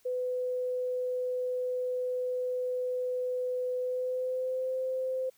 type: tone with pitch glide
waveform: sine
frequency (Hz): 502 to 518.2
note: B4 to C5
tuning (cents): +28 to -17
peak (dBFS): -29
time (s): 0.05-5.3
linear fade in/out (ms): 10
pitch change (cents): +55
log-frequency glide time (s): 3.8-4.76
effects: white hiss -66 dBFS RMS until 5.37 s